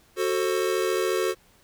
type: chord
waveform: square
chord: F# diminished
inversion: none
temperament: just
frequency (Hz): 370 / 444 / 532.8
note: F#4 / A4 / C5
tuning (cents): 0 / +16 / +31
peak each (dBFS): -26 / -28 / -31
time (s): 0.16-1.35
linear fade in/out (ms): 50
effects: pink hiss -59 dBFS RMS until 1.63 s